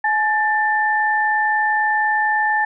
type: tone pair together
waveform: sine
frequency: 849.3 / 1778 Hz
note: G#5 / A6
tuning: +39 / +18 cents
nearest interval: octave + minor second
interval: 1279 cents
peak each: -18 dBFS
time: 0.04-2.65 s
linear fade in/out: 5 ms
effects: none